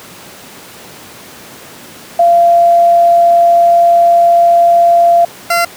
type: tone pair in turn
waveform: sine / 20% pulse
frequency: 687 / 687 Hz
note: F5 / F5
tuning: -29 / -29 cents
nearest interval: unison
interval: 0 cents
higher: neither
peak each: -4 dBFS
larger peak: neither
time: 2.19-5.25 / 5.5-5.65 s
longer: first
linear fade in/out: 5 ms
effects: pink hiss -33 dBFS RMS until 5.76 s + high-pass 150 Hz 12 dB/octave